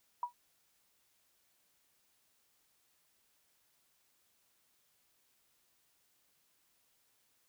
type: tone with exponential decay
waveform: sine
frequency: 968 Hz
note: B5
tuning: 35 cents flat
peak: -29 dBFS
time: 0.23-0.33 s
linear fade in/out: 2 ms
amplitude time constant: 20 ms
effects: white hiss -74 dBFS RMS until 7.48 s